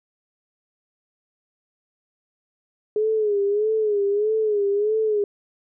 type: tone with vibrato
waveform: sine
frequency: 419.1 Hz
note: G#4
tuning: 16 cents sharp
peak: -18 dBFS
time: 2.96-5.24 s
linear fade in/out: 2 ms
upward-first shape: sine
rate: 1.6 Hz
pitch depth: 84 cents each way
effects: none